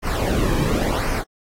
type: noise with flanger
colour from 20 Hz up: brown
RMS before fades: -21 dBFS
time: 0.02-1.24 s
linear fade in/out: 50 ms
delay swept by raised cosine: 0.26 to 1.46 ms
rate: 0.92 Hz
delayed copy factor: -0.65
effects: AAC 48 kbps